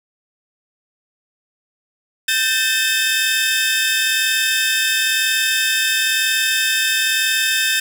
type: tone cluster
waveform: sawtooth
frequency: 1560 / 1788 / 2589 / 3617 Hz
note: G6 / A6 / E7 / A7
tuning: -9 / +27 / -32 / +47 cents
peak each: -18 dBFS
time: 2.28-7.8 s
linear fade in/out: 5 ms
effects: none